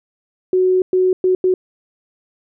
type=tone bursts at uneven times; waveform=sine; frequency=370 Hz; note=F#4; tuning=in tune; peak=-11 dBFS; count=4; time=0.53-0.82 / 0.93-1.13 / 1.24-1.35 / 1.44-1.54 s; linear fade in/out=2 ms; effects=none